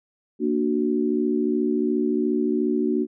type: chord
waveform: sine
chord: Bb augmented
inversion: none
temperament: equal with one note detuned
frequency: 233.1 / 295.9 / 370 Hz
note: Bb3 / D4 / F#4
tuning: 0 / +13 / 0 cents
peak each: -24 dBFS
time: 0.39-3.07 s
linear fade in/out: 50 ms
effects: none